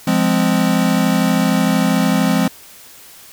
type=chord; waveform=square; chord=F minor; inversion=none; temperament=equal with one note detuned; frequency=174.61 / 207.7 / 258.9 Hz; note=F3 / Ab3 / C4; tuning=0 / 0 / -18 cents; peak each=-18 dBFS; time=0.07-2.48 s; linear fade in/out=5 ms; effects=white hiss -41 dBFS RMS until 3.32 s